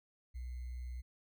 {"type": "tone with sample-and-hold", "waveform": "sine", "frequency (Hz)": 61.74, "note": "B1", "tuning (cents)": 0, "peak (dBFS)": -40, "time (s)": [0.34, 1.02], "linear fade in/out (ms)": 20, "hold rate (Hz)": 2100, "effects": []}